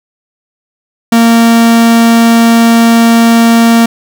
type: tone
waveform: 45% pulse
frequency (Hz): 230.7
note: A#3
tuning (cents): -18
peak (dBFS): -3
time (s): 1.12-3.86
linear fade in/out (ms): 5
effects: none